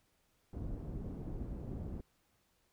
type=low-pass noise; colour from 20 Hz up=pink; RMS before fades=-42 dBFS; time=0.53-2.01 s; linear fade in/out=5 ms; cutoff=310 Hz; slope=12 dB/octave; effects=pink hiss -75 dBFS RMS until 2.72 s